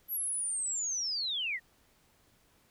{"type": "linear sweep", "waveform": "sine", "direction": "down", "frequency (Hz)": [11850, 1797], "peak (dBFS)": -31, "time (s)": [0.08, 1.6], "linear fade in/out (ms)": 50, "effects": ["pink hiss -67 dBFS RMS until 2.7 s"]}